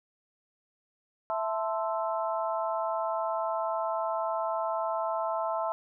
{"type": "harmonic tone with a mistuned harmonic", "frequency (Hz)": 220, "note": "A3", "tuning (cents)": 0, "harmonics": [3, 4, 5, 6], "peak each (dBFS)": [-31, -33, -35, -37], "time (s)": [1.3, 5.72], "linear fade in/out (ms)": 0, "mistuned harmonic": 5, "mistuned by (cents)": -91, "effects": []}